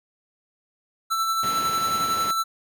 square tone with tremolo, 1330 Hz, E6, 15 cents sharp, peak -21 dBFS, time 1.1-2.44 s, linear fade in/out 20 ms, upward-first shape sine, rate 11 Hz, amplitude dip 35%
pink band-pass noise, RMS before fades -35 dBFS, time 1.43-2.31 s, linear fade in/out 2 ms, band 140 to 3900 Hz, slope 12 dB/octave
effects none

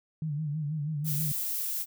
sine tone with vibrato, 150.9 Hz, D3, 47 cents sharp, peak -29 dBFS, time 0.22-1.32 s, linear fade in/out 2 ms, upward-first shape sine, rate 6.2 Hz, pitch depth 88 cents each way
violet noise, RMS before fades -32 dBFS, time 1.04-1.86 s, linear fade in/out 50 ms
effects none

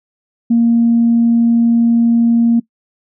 sine tone, 233.1 Hz, A#3, in tune, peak -7 dBFS, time 0.5-2.6 s, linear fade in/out 10 ms, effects noise-tail reverb RT60 0.1 s tail -21 dB re dry + tanh soft clip ceiling -3 dBFS

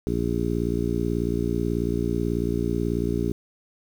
harmonic tone, 58.27 Hz, A#1, in tune, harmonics 1 / 2 / 3 / 4 / 5 / 6 / 7, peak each -30 / -30 / -30 / -30 / -30 / -30 / -30 dBFS, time 0.07-3.32 s, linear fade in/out 0 ms, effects 8-bit

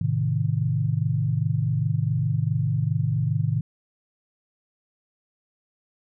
sine chord, A diminished, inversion none, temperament equal with one note detuned, 108.11 / 130.81 / 155.56 Hz, A2 / C3 / Eb3, -30 / 0 / 0 cents, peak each -25 dBFS, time 0.01-3.61 s, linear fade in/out 5 ms, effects none

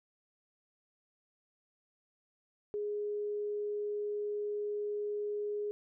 sine tone, 415.3 Hz, G#4, in tune, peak -33 dBFS, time 2.74-5.71 s, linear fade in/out 0 ms, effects none

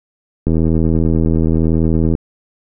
click train, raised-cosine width 3 ms, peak -3 dBFS, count 137, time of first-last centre 0.47-2.151 s, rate 80.9 Hz, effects none

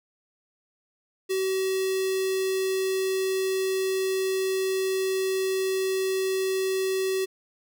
square tone with notch filter, 380.3 Hz, F#4, 48 cents sharp, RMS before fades -26 dBFS, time 1.29-7.26 s, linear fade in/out 20 ms, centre 980 Hz, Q 0.72, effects none

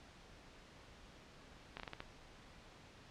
slowing click train, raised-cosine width 0.3 ms, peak -28 dBFS, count 6, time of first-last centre 1.77-2.004 s, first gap 28 ms, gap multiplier 1.26, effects pink hiss -59 dBFS RMS until 3.1 s + low-pass 5000 Hz 12 dB/octave

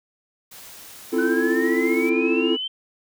white noise, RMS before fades -42 dBFS, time 0.51-2.1 s, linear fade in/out 10 ms
triangle chord, F major seventh, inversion second, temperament equal with one note detuned, 261.6 / 329.6 / 344.6 / 440 Hz, C4 / E4 / F4 / A4, 0 / 0 / -23 / 0 cents, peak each -22 dBFS, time 1.12-2.57 s, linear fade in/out 20 ms
sine exponential sweep, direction up, 1480 to 3136 Hz, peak -25 dBFS, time 1.18-2.68 s, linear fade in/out 10 ms
effects none

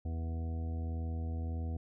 harmonic tone, 81.7 Hz, E2, 15 cents flat, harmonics 1 / 2 / 3 / 4 / 5 / 6 / 8 / 9, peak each -34 / -49 / -45 / -53 / -59 / -53 / -58 / -55 dBFS, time 0.05-1.77 s, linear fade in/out 5 ms, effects none

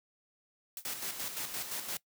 blue noise with exponential decay, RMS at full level -36 dBFS, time 0.77-0.87 s, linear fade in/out 2 ms, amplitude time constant 21 ms
white noise with tremolo, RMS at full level -37 dBFS, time 0.85-1.97 s, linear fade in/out 2 ms, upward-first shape square, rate 5.8 Hz, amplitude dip 50%
effects noise-tail reverb RT60 0.1 s tail -21 dB re dry + high-pass 100 Hz 12 dB/octave

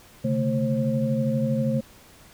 sine tone cluster, 132.1 / 144.6 / 222.4 / 533 Hz, C3 / D3 / A3 / C5, +17 / -27 / +19 / +32 cents, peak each -27 / -29 / -24 / -28 dBFS, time 0.24-1.81 s, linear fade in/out 10 ms, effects pink hiss -51 dBFS RMS until 2.33 s

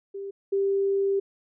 sine tone pair in turn, 395.4 / 393.9 Hz, G4 / G4, +15 / +8 cents, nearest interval unison, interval 7 cents, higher first, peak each -32 / -21 dBFS, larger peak second, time 0.14-0.31 / 0.52-1.2 s, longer second, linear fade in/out 10 ms, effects none

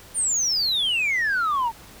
sine exponential sweep, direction down, 9340 to 880 Hz, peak -18 dBFS, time 0.14-1.72 s, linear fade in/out 50 ms, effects tanh soft clip ceiling -18 dBFS + pink hiss -46 dBFS RMS until 2 s

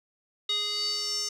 square tone with band-pass filter sweep, 415.3 Hz, G#4, in tune, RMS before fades -30 dBFS, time 0.49-1.29 s, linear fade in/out 5 ms, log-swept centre 3700 to 5800 Hz, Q 8.2, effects none

